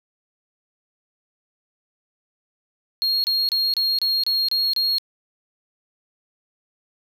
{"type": "tone bursts", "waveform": "triangle", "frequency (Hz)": 4274, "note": "C8", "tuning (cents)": 36, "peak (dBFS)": -17, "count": 8, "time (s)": [3.02, 4.983], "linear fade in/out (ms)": 0, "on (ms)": 220, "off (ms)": 29, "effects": []}